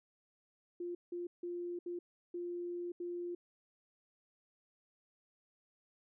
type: tone bursts at uneven times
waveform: sine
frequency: 349.8 Hz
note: F4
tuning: 3 cents sharp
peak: -38 dBFS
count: 6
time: 0.8-0.95 / 1.12-1.27 / 1.43-1.79 / 1.86-1.99 / 2.34-2.92 / 3-3.35 s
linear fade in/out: 5 ms
effects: none